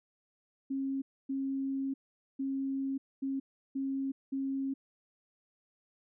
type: tone bursts at uneven times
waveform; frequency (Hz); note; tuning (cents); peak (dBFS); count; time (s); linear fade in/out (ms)
sine; 270.6; C#4; -42; -31; 6; 0.7-1.02 / 1.29-1.94 / 2.39-2.98 / 3.22-3.4 / 3.75-4.12 / 4.32-4.74; 10
effects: none